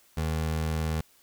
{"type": "tone", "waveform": "25% pulse", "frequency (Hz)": 79.2, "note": "D#2", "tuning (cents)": 31, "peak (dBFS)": -23, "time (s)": [0.17, 1.01], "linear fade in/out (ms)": 5, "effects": ["white hiss -61 dBFS RMS until 1.22 s"]}